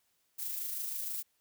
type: noise with amplitude modulation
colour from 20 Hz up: violet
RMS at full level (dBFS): -36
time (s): 0.38-1.23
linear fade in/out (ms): 20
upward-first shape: sine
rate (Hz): 26.3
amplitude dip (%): 35
effects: white hiss -75 dBFS RMS until 1.4 s